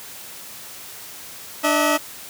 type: tone pair together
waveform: 15% pulse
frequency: 296.9 / 643 Hz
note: D4 / E5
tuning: +19 / -43 cents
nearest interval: octave + minor second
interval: 1338 cents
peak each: -13 dBFS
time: 1.63-1.98 s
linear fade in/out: 20 ms
effects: white hiss -38 dBFS RMS until 2.29 s + high-pass 60 Hz 12 dB/octave